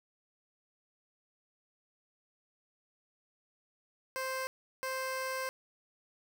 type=tone bursts at uneven times; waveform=15% pulse; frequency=523.3 Hz; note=C5; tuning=in tune; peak=-28 dBFS; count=2; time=4.16-4.47 / 4.83-5.49 s; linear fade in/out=0 ms; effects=none

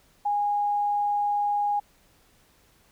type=tone; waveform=sine; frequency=822 Hz; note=G#5; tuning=18 cents flat; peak=-22 dBFS; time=0.25-1.8 s; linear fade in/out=10 ms; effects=pink hiss -61 dBFS RMS until 2.91 s

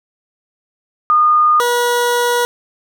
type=tone pair in turn; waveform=sine / 20% pulse; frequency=1222 / 482.7 Hz; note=D#6 / B4; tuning=-32 / -40 cents; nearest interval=octave + major third; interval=1608 cents; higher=first; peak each=-8 dBFS; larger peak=neither; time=1.1-1.6 / 1.6-2.45 s; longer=second; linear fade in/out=0 ms; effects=none

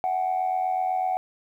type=tone with amplitude modulation; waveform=sine; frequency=746 Hz; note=F#5; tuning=14 cents sharp; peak=-18 dBFS; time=0.04-1.17 s; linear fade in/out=0 ms; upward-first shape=sine; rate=88 Hz; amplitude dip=70%; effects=tanh soft clip ceiling -18 dBFS + 10-bit

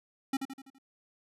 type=tone with echo; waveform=square; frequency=269.1 Hz; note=C4; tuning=49 cents sharp; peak=-28 dBFS; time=0.33-0.37 s; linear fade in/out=5 ms; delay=83 ms; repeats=5; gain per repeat=-6 dB; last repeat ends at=0.785 s; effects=resampled to 32000 Hz

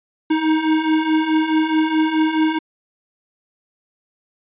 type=beating tone pair; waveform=square; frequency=311.1 / 315.8 Hz; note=D#4 / D#4; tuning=0 / +26 cents; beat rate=4.7 Hz; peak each=-22 / -17 dBFS; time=0.3-2.59 s; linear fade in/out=10 ms; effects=resampled to 8000 Hz

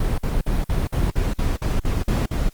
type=noise bursts; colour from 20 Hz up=brown; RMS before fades=-20 dBFS; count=11; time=0-2.49 s; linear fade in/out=5 ms; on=180 ms; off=51 ms; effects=white hiss -55 dBFS RMS until 2.53 s + Opus 24 kbps

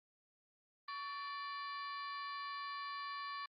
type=harmonic tone with a mistuned harmonic; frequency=587.3 Hz; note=D5; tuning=in tune; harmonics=2 / 3 / 4 / 5 / 6 / 7 / 8; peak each=-43 / -50 / -54 / -60 / -60 / -55 / -56 dBFS; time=0.88-3.46 s; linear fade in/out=5 ms; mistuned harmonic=2; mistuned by=-72 cents; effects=Opus 32 kbps

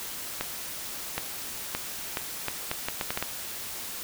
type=accelerating click train; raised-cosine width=0.3 ms; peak=-12 dBFS; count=11; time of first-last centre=0.41-3.226 s; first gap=770 ms; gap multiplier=0.74; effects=white hiss -37 dBFS RMS until 4.03 s

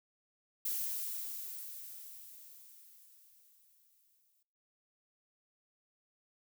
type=noise with exponential decay; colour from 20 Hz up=violet; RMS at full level=-35 dBFS; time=0.65-4.43 s; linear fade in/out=5 ms; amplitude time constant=820 ms; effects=noise-tail reverb RT60 0.8 s tail -24 dB re dry

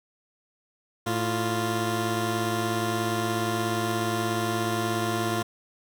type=tone pair together; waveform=15% pulse; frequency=110.79 / 349.2 Hz; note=A2 / F4; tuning=+12 / 0 cents; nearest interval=octave + minor sixth; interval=1988 cents; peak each=-22 / -21 dBFS; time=1.06-5.43 s; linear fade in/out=10 ms; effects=none

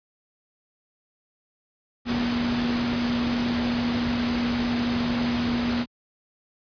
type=tone in noise; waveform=sine; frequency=240 Hz; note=B3; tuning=49 cents flat; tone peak=-23 dBFS; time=2.05-5.86 s; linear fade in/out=50 ms; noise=pink; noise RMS=-29 dBFS; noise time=2.05-5.86 s; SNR=+3 dB; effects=high-pass 60 Hz 12 dB/octave + resampled to 11025 Hz

